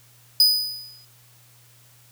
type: tone with exponential decay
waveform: 45% pulse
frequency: 4978 Hz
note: D#8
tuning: in tune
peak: -10 dBFS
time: 0.4-1.05 s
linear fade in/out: 2 ms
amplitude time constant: 140 ms
effects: added 120 Hz sine -55 dBFS peak until 2.11 s + white hiss -55 dBFS RMS until 2.11 s